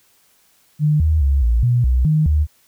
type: tone with pitch steps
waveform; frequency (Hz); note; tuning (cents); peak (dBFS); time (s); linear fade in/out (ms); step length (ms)
sine; 150.9 / 78.4 / 68.9 / 58 / 121.8 / 62.7 / 154.6 / 75.4; D3 / D#2 / C#2 / A#1 / B2 / B1 / D#3 / D2; +47 / +14 / -10 / -8 / -24 / +27 / -11 / +46; -12; 0.79-2.47; 50; 210
effects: white hiss -57 dBFS RMS until 2.67 s